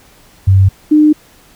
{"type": "tone pair in turn", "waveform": "sine", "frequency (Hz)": [96.1, 303.3], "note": ["G2", "D#4"], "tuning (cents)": [-34, -44], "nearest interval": "octave + minor sixth", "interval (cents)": 1990, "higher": "second", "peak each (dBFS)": -4, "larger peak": "neither", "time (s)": [[0.47, 0.69], [0.91, 1.13]], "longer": "neither", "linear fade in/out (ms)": 10, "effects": ["pink hiss -45 dBFS RMS until 1.55 s"]}